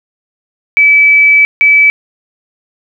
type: tone bursts at uneven times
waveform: sine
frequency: 2300 Hz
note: D7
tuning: 37 cents flat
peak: -3 dBFS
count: 2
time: 0.77-1.45 / 1.61-1.9 s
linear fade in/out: 0 ms
effects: 7-bit